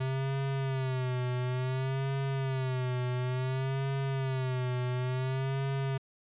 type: tone with vibrato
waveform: square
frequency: 130.6 Hz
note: C3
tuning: 3 cents flat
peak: -30 dBFS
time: 0-5.98 s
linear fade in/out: 10 ms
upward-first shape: sine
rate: 0.57 Hz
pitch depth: 77 cents each way
effects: resampled to 8000 Hz